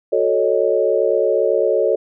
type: chord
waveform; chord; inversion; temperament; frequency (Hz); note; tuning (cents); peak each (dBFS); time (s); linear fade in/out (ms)
sine; D# half-diminished seventh; first; equal; 370 / 440 / 554.4 / 622.3; F#4 / A4 / C#5 / D#5; 0 / 0 / 0 / 0; -21 / -18 / -18 / -21; 0.12-1.96; 10
effects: none